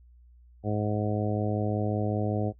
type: harmonic tone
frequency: 105.3 Hz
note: G#2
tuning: 24 cents sharp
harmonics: 1 / 2 / 3 / 4 / 5 / 6 / 7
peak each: -29 / -32 / -34 / -35 / -36 / -37 / -37 dBFS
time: 0.63-2.53 s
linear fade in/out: 50 ms
effects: noise-tail reverb RT60 0.1 s tail -19 dB re dry + added 60 Hz sine -52 dBFS peak until 2.59 s